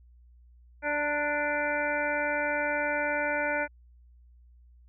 harmonic tone with a mistuned harmonic, 293.7 Hz, D4, in tune, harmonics 1 / 2 / 3 / 5 / 6 / 7 / 8, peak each -38 / -31 / -34 / -31 / -38 / -37 / -36 dBFS, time 0.82-3.68 s, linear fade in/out 50 ms, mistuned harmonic 3, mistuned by +22 cents, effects added 60 Hz sine -53 dBFS peak until 4.88 s

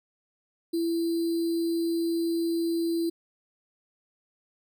sine tone with sample-and-hold, 334.1 Hz, E4, 23 cents sharp, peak -24 dBFS, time 0.73-3.1 s, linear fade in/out 10 ms, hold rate 4410 Hz, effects none

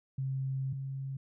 sine tone pair in turn, 133.7 / 135.18 Hz, C3 / C#3, +38 / -43 cents, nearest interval unison, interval 19 cents, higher second, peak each -31 / -35 dBFS, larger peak first, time 0.18-0.73 / 0.73-1.17 s, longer first, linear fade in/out 5 ms, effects none

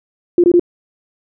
sine tone bursts, 349.6 Hz, F4, 2 cents sharp, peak -6 dBFS, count 3, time 0.38-0.596 s, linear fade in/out 2 ms, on 58 ms, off 21 ms, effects none

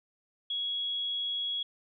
sine tone, 3333 Hz, G#7, 5 cents sharp, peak -30 dBFS, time 0.5-1.63 s, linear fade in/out 5 ms, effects none

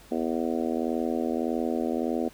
harmonic tone, 81.7 Hz, E2, 15 cents flat, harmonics 3 / 4 / 5 / 6 / 7 / 8 / 9, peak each -29 / -31 / -33 / -35 / -36 / -37 / -38 dBFS, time 0.11-2.29 s, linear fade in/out 10 ms, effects added 50 Hz sine -53 dBFS peak until 2.33 s + pink hiss -53 dBFS RMS until 2.33 s

